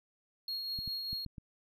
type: tone with tremolo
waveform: triangle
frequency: 4288 Hz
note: C8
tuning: 42 cents sharp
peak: -33 dBFS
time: 0.48-1.25 s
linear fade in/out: 2 ms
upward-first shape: triangle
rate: 5 Hz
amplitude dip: 35%
type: clicks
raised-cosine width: 5 ms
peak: -32 dBFS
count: 5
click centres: 0.789 / 0.877 / 1.13 / 1.263 / 1.382 s
effects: none